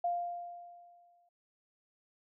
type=tone with exponential decay; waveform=sine; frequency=698.5 Hz; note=F5; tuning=in tune; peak=-28 dBFS; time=0.04-1.29 s; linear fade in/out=5 ms; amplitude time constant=270 ms; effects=none